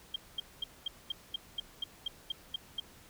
sine tone bursts, 3200 Hz, G7, 35 cents sharp, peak -31 dBFS, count 12, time 0.14-2.8 s, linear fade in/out 5 ms, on 20 ms, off 220 ms, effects pink hiss -57 dBFS RMS until 3.09 s

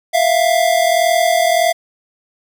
square tone pair together, 659.3 / 700.9 Hz, E5 / F5, 0 / +6 cents, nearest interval minor second, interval 106 cents, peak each -15 dBFS, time 0.13-1.73 s, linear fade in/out 20 ms, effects none

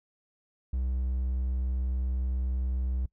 triangle tone, 63.6 Hz, C2, 48 cents flat, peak -25 dBFS, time 0.73-3.06 s, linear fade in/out 5 ms, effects noise-tail reverb RT60 0.1 s tail -22 dB re dry

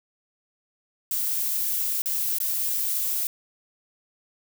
violet noise with dropouts, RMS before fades -26 dBFS, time 1.11-3.27 s, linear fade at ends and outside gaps 1 ms, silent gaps 2.02-2.058 / 2.385-2.402 s, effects none

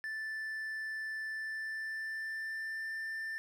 triangle tone with pitch glide, 1760 to 1783.5 Hz, A6 to A6, 0 to +23 cents, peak -35 dBFS, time 0.04-3.38 s, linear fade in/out 0 ms, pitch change +23 cents, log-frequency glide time 1.27-2.95 s, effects 12-bit

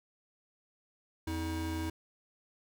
square tone pair together, 84.7 / 319.3 Hz, E2 / D#4, +48 / +45 cents, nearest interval octave + major seventh, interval 2297 cents, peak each -37 / -37 dBFS, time 1.27-1.9 s, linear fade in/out 5 ms, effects none

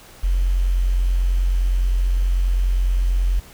sine tone with quantisation, 44.74 Hz, F1, 43 cents sharp, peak -15 dBFS, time 0.23-3.4 s, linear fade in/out 10 ms, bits 7, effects pink hiss -45 dBFS RMS until 3.53 s

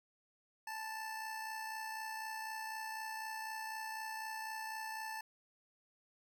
25% pulse tone with amplitude modulation, 880 Hz, A5, in tune, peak -36 dBFS, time 0.67-5.21 s, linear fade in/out 5 ms, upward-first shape sine, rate 64 Hz, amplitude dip 40%, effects none

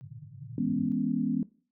pink band-pass noise, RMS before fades -45 dBFS, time 0.01-0.92 s, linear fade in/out 0 ms, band 100 to 160 Hz, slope 96 dB/octave
sine chord, C# minor seventh, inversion first, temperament equal, 164.81 / 207.7 / 246.9 / 277.2 Hz, E3 / G#3 / B3 / C#4, 0 / 0 / 0 / 0 cents, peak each -35 / -31 / -29 / -32 dBFS, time 0.58-1.43 s, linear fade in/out 2 ms
effects noise-tail reverb RT60 0.4 s tail -19 dB re dry

